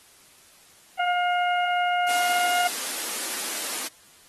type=harmonic tone; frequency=712 Hz; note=F5; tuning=33 cents sharp; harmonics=1 / 2 / 3 / 4; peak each=-22 / -28 / -32 / -34 dBFS; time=0.99-2.68 s; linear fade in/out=10 ms
type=high-pass noise; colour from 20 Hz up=white; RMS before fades=-30 dBFS; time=2.08-3.88 s; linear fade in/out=10 ms; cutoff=220 Hz; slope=48 dB/octave
effects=white hiss -54 dBFS RMS until 4.28 s + AAC 32 kbps